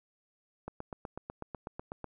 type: click train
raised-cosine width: 1 ms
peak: -25 dBFS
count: 12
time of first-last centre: 0.68-2.043 s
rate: 8.07 Hz
effects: none